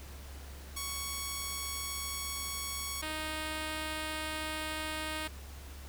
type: tone pair in turn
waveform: 5% pulse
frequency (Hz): 1113 / 311.2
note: C#6 / D#4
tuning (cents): +7 / 0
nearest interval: octave + minor seventh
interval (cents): 2207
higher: first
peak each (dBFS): -24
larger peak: neither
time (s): 0.76-3.02 / 3.02-5.28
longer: neither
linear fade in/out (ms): 10
effects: added 69 Hz sine -45 dBFS peak until 5.88 s + pink hiss -52 dBFS RMS until 5.88 s